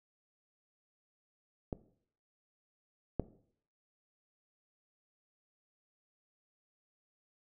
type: clicks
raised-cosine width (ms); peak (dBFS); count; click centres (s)
2; -22 / -17; 2; 1.728 / 3.197
effects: noise-tail reverb RT60 0.6 s tail -17 dB re dry